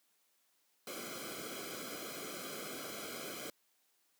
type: noise with comb filter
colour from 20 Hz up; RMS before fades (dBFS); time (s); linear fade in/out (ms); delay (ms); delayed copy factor
pink; -44; 0.87-3.5; 2; 1.1; -0.95
effects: white hiss -75 dBFS RMS until 4.19 s + high-pass 200 Hz 12 dB/octave